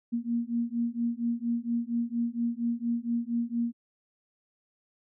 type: beating tone pair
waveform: sine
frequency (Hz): 233.1 / 237.4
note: A#3 / A#3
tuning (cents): 0 / +32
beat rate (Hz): 4.3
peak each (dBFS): -30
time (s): 0.12-3.73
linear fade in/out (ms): 20
effects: none